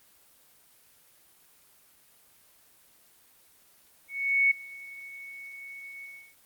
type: tone with ADSR envelope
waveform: sine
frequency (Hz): 2217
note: C#7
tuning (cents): 0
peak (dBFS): -18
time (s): 4.08-6.35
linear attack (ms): 430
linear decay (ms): 7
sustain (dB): -22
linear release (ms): 300
effects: white hiss -60 dBFS RMS until 6.45 s + Opus 24 kbps